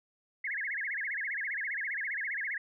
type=tone with vibrato; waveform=sine; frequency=1887 Hz; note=A#6; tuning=21 cents sharp; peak=-32 dBFS; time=0.44-2.58 s; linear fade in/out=5 ms; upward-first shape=sine; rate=15 Hz; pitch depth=270 cents each way; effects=none